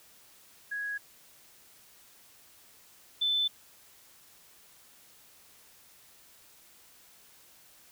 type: tone pair in turn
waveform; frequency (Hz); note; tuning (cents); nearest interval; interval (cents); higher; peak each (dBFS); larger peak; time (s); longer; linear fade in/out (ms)
sine; 1661.2 / 3520; G#6 / A7; 0 / 0; octave + minor second; 1300; second; -32 / -25; second; 0.71-0.98 / 3.21-3.48; neither; 10
effects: white hiss -58 dBFS RMS until 7.91 s